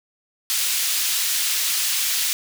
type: high-pass noise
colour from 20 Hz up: pink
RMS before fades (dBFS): -22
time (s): 0.5-2.33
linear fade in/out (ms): 0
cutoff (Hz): 3200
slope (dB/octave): 12
effects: none